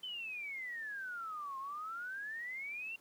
sine exponential two-way sweep, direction down then up, 3085 to 1057 to 2771 Hz, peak -40 dBFS, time 0.03-2.96 s, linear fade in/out 5 ms, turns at 1.58 s, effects pink hiss -65 dBFS RMS until 3 s + high-pass 200 Hz 12 dB/octave

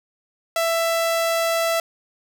sawtooth tone, 664 Hz, E5, 12 cents sharp, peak -15 dBFS, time 0.56-1.8 s, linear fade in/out 2 ms, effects none

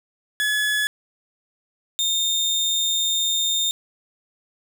30% pulse tone pair in turn, 1703 / 3641 Hz, G#6 / A#7, +43 / -41 cents, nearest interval octave + minor second, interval 1316 cents, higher second, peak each -17 dBFS, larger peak neither, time 0.4-0.87 / 1.99-3.71 s, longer second, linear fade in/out 0 ms, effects none

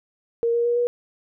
sine tone with pitch steps, 466.2 / 471.6 / 477.1 / 482.6 Hz, A#4 / A#4 / A#4 / B4, 0 / +20 / +40 / -40 cents, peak -18 dBFS, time 0.43-0.87 s, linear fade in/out 0 ms, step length 110 ms, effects none

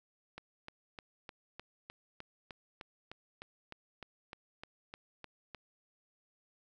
click train, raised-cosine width 0.3 ms, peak -29 dBFS, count 18, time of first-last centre 0.38-5.547 s, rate 3.29 Hz, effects none

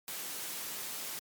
white noise, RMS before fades -40 dBFS, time 0.08-1.19 s, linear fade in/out 0 ms, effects high-pass 150 Hz 12 dB/octave + MP3 96 kbps

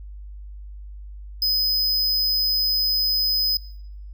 square tone, 5030 Hz, D#8, 18 cents sharp, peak -19 dBFS, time 1.42-3.57 s, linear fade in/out 2 ms, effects noise-tail reverb RT60 0.7 s tail -20 dB re dry + added 50 Hz sine -35 dBFS peak until 4.13 s

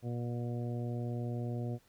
harmonic tone, 120 Hz, B2, 49 cents flat, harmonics 1 / 2 / 3 / 4 / 5 / 6, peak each -35 / -41 / -45 / -47 / -49 / -51 dBFS, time 0.02-1.79 s, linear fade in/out 50 ms, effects pink hiss -68 dBFS RMS until 1.88 s

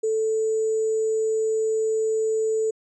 sine tone with sample-and-hold, 440 Hz, A4, in tune, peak -20 dBFS, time 0.03-2.71 s, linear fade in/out 10 ms, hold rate 7350 Hz, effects resampled to 24000 Hz

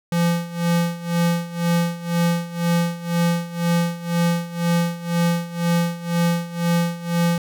square tone with tremolo, 170.9 Hz, F3, 37 cents flat, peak -16 dBFS, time 0.12-7.38 s, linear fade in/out 2 ms, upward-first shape sine, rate 2 Hz, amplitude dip 85%, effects none

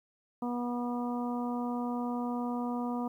harmonic tone, 242.6 Hz, B3, 31 cents flat, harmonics 1 / 2 / 3 / 4 / 5, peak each -32 / -41 / -40 / -41 / -45 dBFS, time 0.42-3.08 s, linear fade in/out 5 ms, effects 11-bit

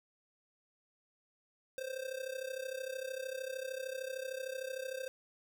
square tone with amplitude modulation, 523.3 Hz, C5, in tune, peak -36 dBFS, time 1.78-5.08 s, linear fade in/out 0 ms, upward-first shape sine, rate 33.2 Hz, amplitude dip 80%, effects none

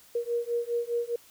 sine beating tone pair, 470.9 / 475.8 Hz, A#4 / A#4, +18 / +35 cents, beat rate 4.9 Hz, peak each -30 dBFS, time 0.15-1.16 s, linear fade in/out 5 ms, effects white hiss -56 dBFS RMS until 1.3 s

